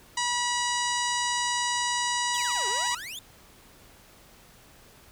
harmonic tone, 970 Hz, B5, 31 cents flat, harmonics 1 / 2 / 3 / 4 / 5 / 6 / 7 / 8 / 9, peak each -29 / -32 / -34 / -35 / -36 / -37 / -37 / -38 / -39 dBFS, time 0.17-2.95 s, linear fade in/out 5 ms
sawtooth exponential two-way sweep, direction down then up, 3693 to 370 to 3693 Hz, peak -33 dBFS, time 2.34-3.19 s, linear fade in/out 2 ms, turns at 2.68 s
effects pink hiss -54 dBFS RMS until 5.11 s

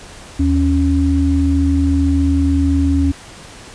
sine tone pair together, 78.46 / 277.2 Hz, D#2 / C#4, +15 / 0 cents, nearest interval octave + minor seventh, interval 2185 cents, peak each -14 dBFS, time 0.39-3.12 s, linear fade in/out 10 ms, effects pink hiss -37 dBFS RMS until 3.74 s + resampled to 22050 Hz

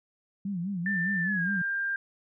sine tone with vibrato, 185.4 Hz, F#3, 4 cents sharp, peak -29 dBFS, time 0.45-1.62 s, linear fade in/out 5 ms, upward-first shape sine, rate 4.9 Hz, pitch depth 160 cents each way
sine tone with pitch glide, 1780 to 1595 Hz, A6 to G6, +20 to +30 cents, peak -27 dBFS, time 0.86-1.96 s, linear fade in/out 2 ms, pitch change -190 cents, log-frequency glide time 1.21-1.49 s
effects none

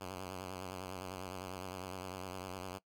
5% pulse tone with vibrato, 93 Hz, F#2, 9 cents sharp, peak -31 dBFS, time 0-2.79 s, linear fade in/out 20 ms, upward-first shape triangle, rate 9.9 Hz, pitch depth 89 cents each way, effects noise-tail reverb RT60 0.1 s tail -20 dB re dry

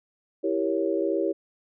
sine chord, E diminished seventh, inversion none, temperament equal, 329.6 / 392 / 466.2 / 554.4 Hz, E4 / G4 / Bb4 / Db5, 0 / 0 / 0 / 0 cents, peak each -27 / -27 / -31 / -29 dBFS, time 0.43-1.33 s, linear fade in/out 20 ms, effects none

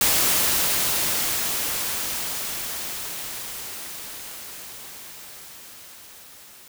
white noise with level ramp, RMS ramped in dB -19 to -47 dBFS, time 0.01-6.68 s, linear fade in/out 2 ms, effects none

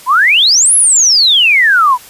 sine exponential two-way sweep, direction up then down, 947 to 11150 to 947 Hz, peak -5 dBFS, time 0.06-1.98 s, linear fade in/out 50 ms, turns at 0.75 s, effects white hiss -36 dBFS RMS until 2.09 s + resampled to 32000 Hz

